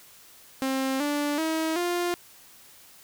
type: tone with pitch steps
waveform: sawtooth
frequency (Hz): 265.8 / 291.5 / 319.8 / 350.7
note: C4 / D4 / D#4 / F4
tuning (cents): +27 / -13 / +48 / +7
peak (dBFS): -21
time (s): 0.62-2.14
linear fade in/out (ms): 0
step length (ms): 380
effects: white hiss -52 dBFS RMS until 3.03 s